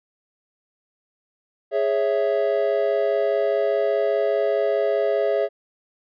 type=chord; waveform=triangle; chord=C# minor; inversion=second; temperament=equal; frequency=415.3 / 554.4 / 659.3 Hz; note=G#4 / C#5 / E5; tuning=0 / 0 / 0 cents; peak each=-21 dBFS; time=1.71-5.49 s; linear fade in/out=50 ms; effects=resampled to 11025 Hz